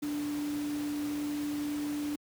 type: tone in noise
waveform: sine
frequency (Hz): 293.7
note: D4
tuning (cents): 0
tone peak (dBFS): -31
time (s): 0.02-2.16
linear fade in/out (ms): 10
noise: pink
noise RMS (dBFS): -44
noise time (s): 0.02-2.16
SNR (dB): +10
effects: high-pass 100 Hz 12 dB/octave